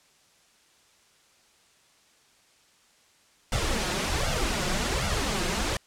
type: noise with flanger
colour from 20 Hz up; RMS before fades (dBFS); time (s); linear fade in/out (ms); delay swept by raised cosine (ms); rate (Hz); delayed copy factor
pink; -27; 3.52-5.77; 2; 1.4 to 5.6; 1.3; +0.7
effects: white hiss -61 dBFS RMS until 5.86 s + low-pass 8000 Hz 12 dB/octave